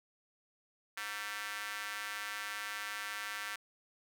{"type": "tone with high-pass filter", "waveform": "square", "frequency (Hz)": 104.2, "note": "G#2", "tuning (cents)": 6, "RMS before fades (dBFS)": -41, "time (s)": [0.97, 3.56], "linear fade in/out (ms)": 5, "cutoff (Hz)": 1600, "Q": 2.1, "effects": []}